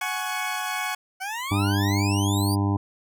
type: chord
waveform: 20% pulse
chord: F# suspended second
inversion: none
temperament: equal with one note detuned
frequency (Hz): 740 / 841.2 / 1108.7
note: F#5 / G#5 / C#6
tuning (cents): 0 / +22 / 0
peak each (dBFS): -26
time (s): 0.01-0.95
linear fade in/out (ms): 5
type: exponential sweep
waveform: 20% pulse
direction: up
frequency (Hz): 739 to 4924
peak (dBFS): -24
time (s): 1.2-2.56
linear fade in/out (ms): 20
type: harmonic tone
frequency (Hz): 100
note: G2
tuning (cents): +35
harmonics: 1 / 2 / 3 / 4 / 6 / 7 / 8 / 9 / 10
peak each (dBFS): -22 / -29 / -26 / -36 / -43 / -41 / -35 / -36 / -35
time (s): 1.51-2.77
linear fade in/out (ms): 5
effects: none